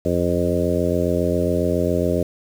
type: harmonic tone with a mistuned harmonic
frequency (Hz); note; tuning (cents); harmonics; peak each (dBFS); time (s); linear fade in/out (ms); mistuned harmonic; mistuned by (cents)
87.31; F2; 0; 1 / 2 / 3 / 4 / 5 / 6 / 7; -25 / -25 / -25 / -25 / -25 / -25 / -25; 0.05-2.23; 5; 1; -21
effects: 7-bit